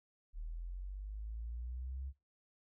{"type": "linear sweep", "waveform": "sine", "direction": "up", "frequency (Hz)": [37.97, 68.2], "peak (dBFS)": -40, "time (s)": [0.33, 2.13], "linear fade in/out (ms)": 50, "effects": ["noise-tail reverb RT60 0.3 s tail -21 dB re dry"]}